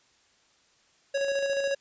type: tone with tremolo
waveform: square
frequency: 554.4 Hz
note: C#5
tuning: in tune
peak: -25 dBFS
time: 1.14-1.75 s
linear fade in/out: 10 ms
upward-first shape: square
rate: 14 Hz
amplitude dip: 35%
effects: white hiss -64 dBFS RMS until 1.8 s + resampled to 16000 Hz